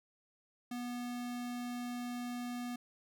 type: tone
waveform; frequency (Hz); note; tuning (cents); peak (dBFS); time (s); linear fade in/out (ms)
square; 243.8; B3; -22; -39; 0.71-2.76; 5
effects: none